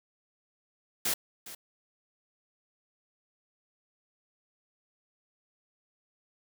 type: noise with echo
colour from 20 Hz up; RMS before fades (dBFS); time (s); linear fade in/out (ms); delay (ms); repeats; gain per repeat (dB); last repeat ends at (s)
white; -29; 1.05-1.14; 5; 410; 1; -15; 1.55
effects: none